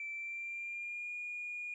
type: tone with pitch glide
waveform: sine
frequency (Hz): 2332 to 2435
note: D7 to D#7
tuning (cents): -13 to -38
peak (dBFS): -38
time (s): 0-1.74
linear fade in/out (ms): 2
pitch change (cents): +75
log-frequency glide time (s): 0.1-1.14
effects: tanh soft clip ceiling -34 dBFS